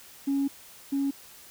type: tone pair in turn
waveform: sine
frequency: 277.2 / 277.2 Hz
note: C#4 / C#4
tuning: 0 / 0 cents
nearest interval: unison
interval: 0 cents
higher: neither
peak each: -22 / -23 dBFS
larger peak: first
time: 0.27-0.48 / 0.92-1.11 s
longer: first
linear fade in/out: 10 ms
effects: tanh soft clip ceiling -20 dBFS + white hiss -50 dBFS RMS until 1.5 s